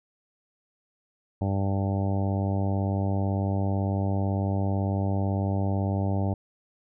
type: harmonic tone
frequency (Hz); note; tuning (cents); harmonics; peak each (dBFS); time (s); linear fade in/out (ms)
98; G2; 0; 1 / 2 / 3 / 4 / 5 / 6 / 7 / 8 / 9; -25 / -30 / -34 / -39 / -41 / -37 / -39 / -39 / -43; 1.41-6.34; 5
effects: none